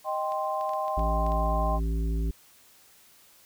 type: chord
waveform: sine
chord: C minor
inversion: first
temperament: equal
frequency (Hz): 622.3 / 784 / 1046.5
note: Eb5 / G5 / C6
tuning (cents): 0 / 0 / 0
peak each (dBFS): -31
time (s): 0.04-1.8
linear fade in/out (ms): 50
type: clicks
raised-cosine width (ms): 0.2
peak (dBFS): -30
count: 8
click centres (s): 0.321 / 0.611 / 0.693 / 0.735 / 0.881 / 0.994 / 1.265 / 1.32
type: harmonic tone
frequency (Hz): 55.3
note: A1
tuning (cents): +9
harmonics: 1 / 3 / 5 / 7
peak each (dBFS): -25 / -35 / -39 / -42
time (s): 0.97-2.31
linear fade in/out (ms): 5
effects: white hiss -57 dBFS RMS until 3.45 s

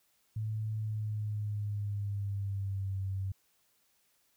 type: tone with pitch glide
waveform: sine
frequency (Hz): 108.7 to 96.28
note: A2 to G2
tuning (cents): -21 to -31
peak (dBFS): -32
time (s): 0.36-3.32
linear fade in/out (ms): 5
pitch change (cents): -210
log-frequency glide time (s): 0.76-3
effects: white hiss -72 dBFS RMS until 4.36 s

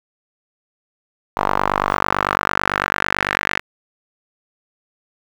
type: tone with band-pass filter sweep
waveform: sawtooth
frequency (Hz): 49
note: G1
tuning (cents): 0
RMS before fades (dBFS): -20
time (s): 1.36-3.6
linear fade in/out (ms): 20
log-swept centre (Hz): 970 to 1900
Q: 2.6
effects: 7-bit

